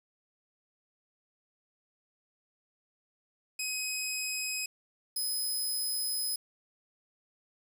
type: tone pair in turn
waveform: 15% pulse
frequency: 2529 / 5058 Hz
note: D#7 / D#8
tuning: +28 / +28 cents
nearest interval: octave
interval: 1200 cents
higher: second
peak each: -25 dBFS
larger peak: neither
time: 3.59-4.66 / 5.16-6.36 s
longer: second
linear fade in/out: 5 ms
effects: 9-bit